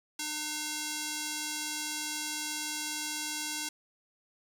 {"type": "tone with band-pass filter", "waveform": "square", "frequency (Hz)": 302.8, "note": "D#4", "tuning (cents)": -47, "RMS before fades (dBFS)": -36, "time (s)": [0.19, 3.69], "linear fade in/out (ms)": 5, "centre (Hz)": 7000, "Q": 0.9, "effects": []}